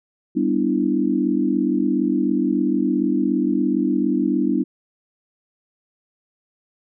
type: chord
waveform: sine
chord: E minor seventh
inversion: first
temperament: equal with one note detuned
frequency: 196 / 246.9 / 293.7 / 330.8 Hz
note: G3 / B3 / D4 / E4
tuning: 0 / 0 / 0 / +6 cents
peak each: -24 / -22 / -21 / -23 dBFS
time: 0.35-4.64 s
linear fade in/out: 20 ms
effects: none